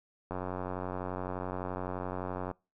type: click train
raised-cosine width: 1 ms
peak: -22 dBFS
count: 203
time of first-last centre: 0.31-2.513 s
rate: 91.7 Hz
effects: noise-tail reverb RT60 0.3 s tail -26 dB re dry